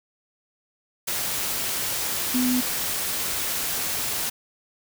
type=tone in noise; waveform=sine; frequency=250.7 Hz; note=B3; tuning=26 cents sharp; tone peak=-20 dBFS; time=2.34-2.61 s; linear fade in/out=10 ms; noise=white; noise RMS=-27 dBFS; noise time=1.07-4.3 s; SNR=+4 dB; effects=none